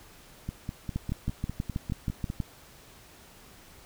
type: two click trains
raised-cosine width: 5 ms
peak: -17 / -20 dBFS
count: 10 / 10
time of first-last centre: 0.96-2.402 / 0.49-2.301 s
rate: 6.24 / 4.97 Hz
effects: pink hiss -53 dBFS RMS until 3.85 s